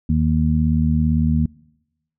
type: harmonic tone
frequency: 77.78 Hz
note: D#2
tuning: in tune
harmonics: 1 / 2 / 3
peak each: -19 / -19 / -19 dBFS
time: 0.09-1.46 s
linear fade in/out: 5 ms
effects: noise-tail reverb RT60 0.9 s tail -25 dB re dry